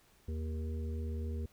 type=harmonic tone with a mistuned harmonic; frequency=78.8 Hz; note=D#2; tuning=23 cents sharp; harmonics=1 / 3 / 5 / 6; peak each=-35 / -45 / -49 / -51 dBFS; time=0.28-1.46 s; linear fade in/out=5 ms; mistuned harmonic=3; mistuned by=-26 cents; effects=pink hiss -66 dBFS RMS until 1.52 s